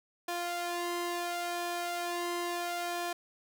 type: tone with flanger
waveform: sawtooth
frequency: 348.4 Hz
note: F4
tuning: 4 cents flat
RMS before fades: -35 dBFS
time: 0.28-3.13 s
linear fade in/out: 5 ms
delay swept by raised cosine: 1.2 to 1.89 ms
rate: 0.73 Hz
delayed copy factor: +0.7
effects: none